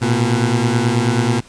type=beating tone pair; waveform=20% pulse; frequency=114.3 / 123.6 Hz; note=A#2 / B2; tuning=-34 / +2 cents; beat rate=9.3 Hz; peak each=-12 dBFS; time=0.01-1.41 s; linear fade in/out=20 ms; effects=pink hiss -45 dBFS RMS until 1.48 s + resampled to 22050 Hz